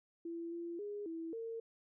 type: tone with pitch steps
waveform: sine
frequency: 336.1 / 340.7 / 411.7 / 328.3 / 455.6 Hz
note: E4 / F4 / G#4 / E4 / A#4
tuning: +34 / -43 / -15 / -7 / -40 cents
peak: -40 dBFS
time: 0.25-1.6 s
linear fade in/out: 5 ms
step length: 270 ms
effects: none